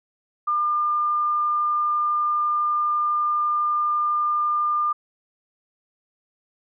sine tone, 1202 Hz, D6, 40 cents sharp, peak -19 dBFS, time 0.47-4.93 s, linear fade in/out 10 ms, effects none

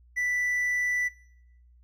triangle tone with hard clipping, 1975.5 Hz, B6, in tune, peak -26 dBFS, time 0.16-1.09 s, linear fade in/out 20 ms, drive 6 dB, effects noise-tail reverb RT60 0.9 s tail -22 dB re dry + added 60 Hz sine -54 dBFS peak until 1.83 s

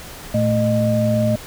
sine tone cluster, 113.6 / 219.5 / 612 Hz, A#2 / A3 / D#5, -44 / -4 / -29 cents, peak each -19 dBFS, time 0.34-1.36 s, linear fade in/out 5 ms, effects pink hiss -36 dBFS RMS until 1.46 s

